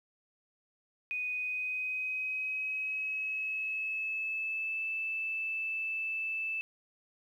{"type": "tone with pitch glide", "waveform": "sine", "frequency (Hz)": [2489, 2634], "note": ["D#7", "E7"], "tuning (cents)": [0, -2], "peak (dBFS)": -32, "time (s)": [1.11, 6.61], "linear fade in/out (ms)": 0, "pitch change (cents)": 98, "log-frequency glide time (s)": [1.3, 4.85], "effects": ["11-bit"]}